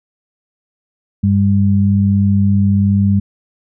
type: tone pair together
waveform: sine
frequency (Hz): 98 / 199.2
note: G2 / G3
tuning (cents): 0 / +28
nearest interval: octave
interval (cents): 1228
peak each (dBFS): -12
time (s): 1.23-3.2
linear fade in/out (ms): 10
effects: none